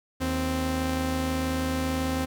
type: tone pair together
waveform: sawtooth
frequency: 78.4 / 261.1 Hz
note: D#2 / C4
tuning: +14 / -3 cents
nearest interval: octave + major sixth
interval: 2083 cents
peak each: -26 / -23 dBFS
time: 0.2-2.26 s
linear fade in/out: 20 ms
effects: none